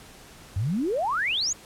sine exponential sweep, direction up, 87.31 to 7040 Hz, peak -23 dBFS, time 0.56-1.53 s, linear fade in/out 5 ms, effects pink hiss -48 dBFS RMS until 1.65 s + low-pass 12000 Hz 12 dB/octave

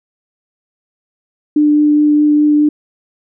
sine tone with vibrato, 297.9 Hz, D4, 25 cents sharp, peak -7 dBFS, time 1.56-2.69 s, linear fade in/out 5 ms, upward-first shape triangle, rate 4.8 Hz, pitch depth 9 cents each way, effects none

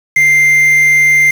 triangle tone with quantisation, 2093 Hz, C7, in tune, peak -4 dBFS, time 0.16-1.31 s, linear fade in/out 5 ms, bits 4, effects none

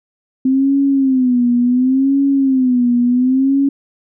sine tone with vibrato, 258.9 Hz, C4, 18 cents flat, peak -10 dBFS, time 0.45-3.69 s, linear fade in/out 5 ms, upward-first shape sine, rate 0.7 Hz, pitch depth 120 cents each way, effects none

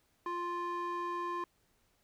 square tone with band-pass filter, 349.2 Hz, F4, in tune, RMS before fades -37 dBFS, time 0.26-1.44 s, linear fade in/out 2 ms, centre 960 Hz, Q 2.2, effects pink hiss -73 dBFS RMS until 2.03 s

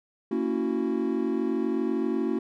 triangle chord, F# dominant seventh, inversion first, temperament equal with one note detuned, 229.3 / 277.2 / 329.6 / 370 Hz, A#3 / C#4 / E4 / F#4, -28 / 0 / 0 / 0 cents, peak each -28 dBFS, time 0.31-2.39 s, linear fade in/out 5 ms, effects none

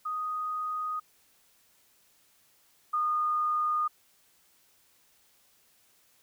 sine tone pair in turn, 1244.5 / 1225.2 Hz, D#6 / D#6, 0 / -27 cents, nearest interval unison, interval 27 cents, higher first, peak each -30 / -25 dBFS, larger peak second, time 0.05-1 / 2.93-3.88 s, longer neither, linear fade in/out 10 ms, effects white hiss -65 dBFS RMS until 6.22 s

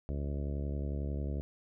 harmonic tone, 71.1 Hz, C#2, 45 cents sharp, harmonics 1 / 2 / 3 / 4 / 5 / 6 / 7 / 8 / 9, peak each -34 / -40 / -44 / -46 / -48 / -50 / -51 / -52 / -53 dBFS, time 0.09-1.41 s, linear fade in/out 0 ms, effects none

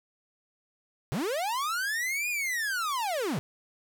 45% pulse linear two-way sweep, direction up then down, 110.9 to 2489 to 110.9 Hz, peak -28 dBFS, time 1.12-3.39 s, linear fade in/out 0 ms, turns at 2.29 s, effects none

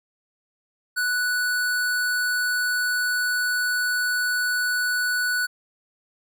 square tone, 1480 Hz, F#6, in tune, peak -22 dBFS, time 0.96-5.47 s, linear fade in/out 20 ms, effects none

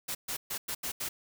white noise bursts at uneven times, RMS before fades -35 dBFS, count 6, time 0.08-0.15 / 0.28-0.37 / 0.5-0.58 / 0.68-0.75 / 0.83-0.92 / 1-1.09 s, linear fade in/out 10 ms, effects none

